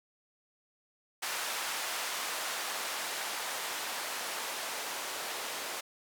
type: noise with band-pass filter sweep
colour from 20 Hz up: blue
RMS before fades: -37 dBFS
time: 1.22-5.81 s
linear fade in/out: 10 ms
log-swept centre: 880 to 580 Hz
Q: 0.77
effects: none